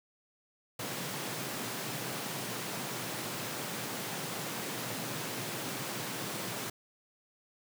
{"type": "high-pass noise", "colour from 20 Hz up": "pink", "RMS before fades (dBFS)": -38, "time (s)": [0.79, 6.7], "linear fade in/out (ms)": 5, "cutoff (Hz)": 110, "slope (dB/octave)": 96, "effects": []}